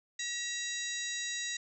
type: harmonic tone with a mistuned harmonic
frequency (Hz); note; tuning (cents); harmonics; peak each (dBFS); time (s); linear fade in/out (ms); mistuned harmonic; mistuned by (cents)
960; B5; -49; 2 / 3 / 4 / 5 / 6 / 7 / 8; -39 / -48 / -39 / -49 / -44 / -41 / -47; 0.19-1.57; 5; 3; -95
effects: none